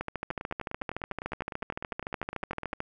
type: two click trains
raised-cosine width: 0.5 ms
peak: -21 / -17 dBFS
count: 25 / 39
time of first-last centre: 0.31-2.734 / 0.01-2.804 s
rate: 9.9 / 13.6 Hz
effects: none